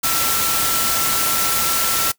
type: tone in noise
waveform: sine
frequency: 1343 Hz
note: E6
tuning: 32 cents sharp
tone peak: -25 dBFS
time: 0.03-2.12 s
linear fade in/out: 10 ms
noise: white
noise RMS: -19 dBFS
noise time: 0.03-2.12 s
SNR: -9 dB
effects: noise-tail reverb RT60 0.1 s tail -19 dB re dry